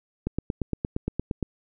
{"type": "click train", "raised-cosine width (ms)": 3, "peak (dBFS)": -13, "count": 11, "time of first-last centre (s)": [0.27, 1.427], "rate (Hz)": 8.64, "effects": []}